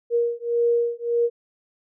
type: beating tone pair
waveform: sine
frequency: 471 / 472.7 Hz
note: A#4 / A#4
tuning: +18 / +24 cents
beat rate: 1.7 Hz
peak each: -22 dBFS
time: 0.1-1.3 s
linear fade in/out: 50 ms
effects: none